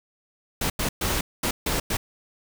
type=noise bursts at uneven times; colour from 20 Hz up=pink; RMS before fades=-25 dBFS; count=6; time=0.61-0.7 / 0.79-0.89 / 1.01-1.21 / 1.43-1.51 / 1.66-1.8 / 1.9-1.97 s; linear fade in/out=5 ms; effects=none